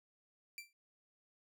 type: tone with exponential decay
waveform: sawtooth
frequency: 2349 Hz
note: D7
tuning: in tune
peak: -38 dBFS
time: 0.58-0.73 s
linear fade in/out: 1 ms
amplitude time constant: 31 ms
effects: none